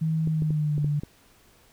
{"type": "tone with pitch glide", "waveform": "sine", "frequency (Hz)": [159.4, 147.02], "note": ["D#3", "D3"], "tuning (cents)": [42, 2], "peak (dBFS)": -22, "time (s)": [0.01, 1], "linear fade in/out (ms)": 10, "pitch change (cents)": -140, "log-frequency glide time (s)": [0.26, 0.81]}
{"type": "clicks", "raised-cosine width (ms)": 3, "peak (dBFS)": -21, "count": 6, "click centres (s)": [0.274, 0.422, 0.506, 0.78, 0.845, 1.035]}
{"effects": ["pink hiss -58 dBFS RMS until 1.72 s"]}